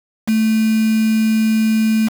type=tone with quantisation; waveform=sine; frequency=220 Hz; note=A3; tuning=in tune; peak=-12 dBFS; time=0.27-2.09 s; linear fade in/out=20 ms; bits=4; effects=none